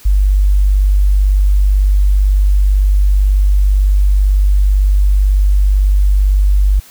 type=tone; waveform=sine; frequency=49 Hz; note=G1; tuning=in tune; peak=-7 dBFS; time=0.05-6.8 s; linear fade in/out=10 ms; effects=white hiss -41 dBFS RMS until 6.9 s